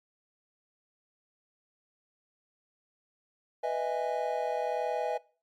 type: chord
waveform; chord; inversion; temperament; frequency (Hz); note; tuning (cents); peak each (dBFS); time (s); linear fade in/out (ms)
triangle; E major seventh; second; just; 494.4 / 618.1 / 659.3 / 824.1; B4 / D#5 / E5 / G#5; +2 / -12 / 0 / -14; -32; 3.63-5.18; 10
effects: noise-tail reverb RT60 0.4 s tail -23 dB re dry + MP3 96 kbps